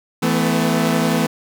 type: chord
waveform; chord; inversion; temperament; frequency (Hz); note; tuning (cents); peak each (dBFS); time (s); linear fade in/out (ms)
sawtooth; E suspended fourth; none; equal with one note detuned; 164.81 / 220 / 252.3; E3 / A3 / B3; 0 / 0 / +37; -16; 0.22-1.27; 10
effects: none